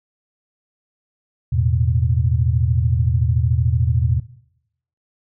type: chord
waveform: sine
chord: E suspended fourth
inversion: none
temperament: equal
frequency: 82.41 / 110 / 123.47 Hz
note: E2 / A2 / B2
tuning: 0 / 0 / 0 cents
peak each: -19 dBFS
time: 1.52-4.2 s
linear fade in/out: 10 ms
effects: noise-tail reverb RT60 0.8 s tail -18 dB re dry